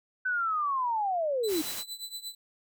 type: linear sweep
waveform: sine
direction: down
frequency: 1527 to 293.7 Hz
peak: -26 dBFS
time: 0.25-1.62 s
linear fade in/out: 10 ms
type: tone with tremolo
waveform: sawtooth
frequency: 3996 Hz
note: B7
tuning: 20 cents sharp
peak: -31 dBFS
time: 1.43-2.35 s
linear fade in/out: 10 ms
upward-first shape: triangle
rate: 8.6 Hz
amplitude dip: 90%
type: noise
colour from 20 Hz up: white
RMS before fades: -37 dBFS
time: 1.47-1.84 s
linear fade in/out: 50 ms
effects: none